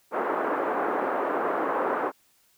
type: band-pass noise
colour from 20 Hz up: pink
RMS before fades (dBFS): -27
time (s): 0.11-2.12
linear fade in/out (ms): 50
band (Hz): 330 to 1400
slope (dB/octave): 24
effects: white hiss -64 dBFS RMS until 2.57 s